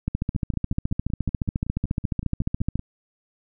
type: two click trains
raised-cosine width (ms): 5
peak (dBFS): -20 / -11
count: 14 / 39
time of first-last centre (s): 0.35-2.794 / 0.08-2.756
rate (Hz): 5.32 / 14.2
effects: none